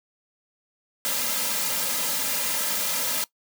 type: noise with comb filter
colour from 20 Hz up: white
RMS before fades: -26 dBFS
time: 1.05-3.24 s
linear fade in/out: 0 ms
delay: 2.7 ms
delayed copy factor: -1
effects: noise-tail reverb RT60 0.1 s tail -20 dB re dry + high-pass 200 Hz 12 dB/octave